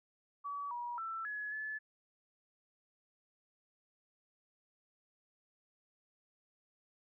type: tone with pitch steps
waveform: sine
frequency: 1141 / 960 / 1333 / 1693 / 1728 Hz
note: C#6 / B5 / E6 / G#6 / A6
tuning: +50 / -49 / +19 / +33 / -32 cents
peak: -38 dBFS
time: 0.44-1.79 s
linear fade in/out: 20 ms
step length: 270 ms
effects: none